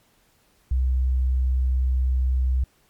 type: tone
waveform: sine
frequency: 64 Hz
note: C2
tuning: 38 cents flat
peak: -18 dBFS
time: 0.71-2.64 s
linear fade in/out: 5 ms
effects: pink hiss -62 dBFS RMS until 2.89 s + MP3 96 kbps